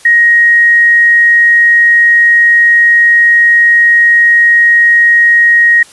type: tone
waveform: sine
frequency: 1880 Hz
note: A#6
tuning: 14 cents sharp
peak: -3 dBFS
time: 0.05-5.83 s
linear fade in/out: 5 ms
effects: white hiss -38 dBFS RMS until 5.92 s + resampled to 24000 Hz